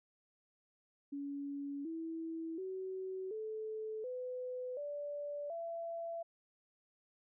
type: tone with pitch steps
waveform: sine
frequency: 282.4 / 326.3 / 377 / 435.5 / 503.2 / 581.3 / 671.7 Hz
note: C#4 / E4 / F#4 / A4 / B4 / D5 / E5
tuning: +32 / -18 / +32 / -18 / +32 / -18 / +32 cents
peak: -39 dBFS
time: 1.12-6.23 s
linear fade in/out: 10 ms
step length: 730 ms
effects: none